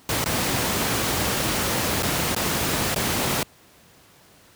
pink noise with dropouts, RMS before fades -23 dBFS, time 0.09-3.43 s, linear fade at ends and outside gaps 2 ms, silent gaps 0.242-0.259 / 2.025-2.03 / 2.349-2.363 / 2.946-2.96 s, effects pink hiss -53 dBFS RMS until 4.55 s + high-pass 80 Hz 12 dB/octave

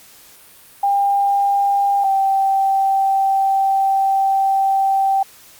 sine tone pair in turn, 800 / 779 Hz, G5 / G5, +35 / -11 cents, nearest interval unison, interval 46 cents, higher first, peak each -13 dBFS, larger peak neither, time 0.83-2.04 / 2.04-5.23 s, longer second, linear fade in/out 5 ms, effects white hiss -45 dBFS RMS until 5.59 s + Opus 48 kbps

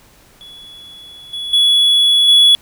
triangle tone with level steps, 3389 Hz, G#7, 34 cents sharp, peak -33 / -20 / -7 / -4 dBFS, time 0.41-2.55 s, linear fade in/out 0 ms, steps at 1.33 / 1.53 / 2.28 s, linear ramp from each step 5 ms, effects pink hiss -48 dBFS RMS until 2.61 s

